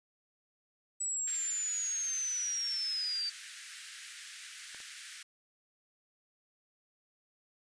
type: linear sweep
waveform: sine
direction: down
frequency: 7902 to 4610 Hz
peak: -32 dBFS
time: 1-3.3 s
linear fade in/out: 10 ms
type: high-pass noise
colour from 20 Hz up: pink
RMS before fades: -47 dBFS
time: 1.27-5.23 s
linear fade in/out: 5 ms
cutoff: 1500 Hz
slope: 48 dB/octave
type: clicks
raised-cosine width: 0.3 ms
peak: -35 / -38 dBFS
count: 2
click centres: 4.747 / 4.803 s
effects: resampled to 22050 Hz